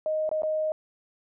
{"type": "tone with dropouts", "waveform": "sine", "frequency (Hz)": 622.3, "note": "D#5", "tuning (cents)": 0, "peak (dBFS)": -24, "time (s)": [0.06, 0.72], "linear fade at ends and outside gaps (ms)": 1, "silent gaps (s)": [[0.292, 0.314], [0.421, 0.433]], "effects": []}